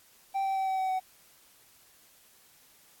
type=tone with pitch steps; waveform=triangle; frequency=780 / 774.2 / 768.4 / 762.6 / 756.9 / 751.3 Hz; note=G5 / G5 / G5 / G5 / F#5 / F#5; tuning=-9 / -22 / -35 / -48 / +39 / +26 cents; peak=-25 dBFS; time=0.34-1 s; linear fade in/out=20 ms; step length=110 ms; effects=white hiss -60 dBFS RMS until 3 s + AAC 64 kbps